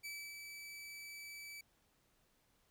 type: tone with ADSR envelope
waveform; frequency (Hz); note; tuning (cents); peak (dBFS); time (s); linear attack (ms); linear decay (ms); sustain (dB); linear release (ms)
sawtooth; 2305; D7; -33; -40; 0.03-1.61; 23; 280; -5; 4
effects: pink hiss -75 dBFS RMS until 2.7 s